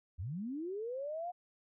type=linear sweep; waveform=sine; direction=up; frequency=71.7 to 727 Hz; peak=-37 dBFS; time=0.18-1.32 s; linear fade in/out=20 ms; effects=none